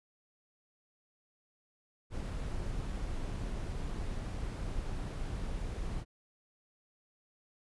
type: noise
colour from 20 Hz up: brown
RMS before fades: -37 dBFS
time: 2.1-6.05 s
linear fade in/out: 50 ms
effects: resampled to 24000 Hz